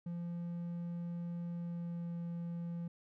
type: tone with pitch glide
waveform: triangle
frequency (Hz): 172.1 to 170.71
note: F3 to F3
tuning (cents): -25 to -39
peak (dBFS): -36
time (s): 0.06-2.88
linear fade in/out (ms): 5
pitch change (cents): -14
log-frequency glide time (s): 1.48-2.18
effects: none